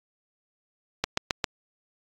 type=click train; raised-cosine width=0.2 ms; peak=-6 dBFS; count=4; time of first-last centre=1.04-1.442 s; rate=7.46 Hz; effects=AAC 64 kbps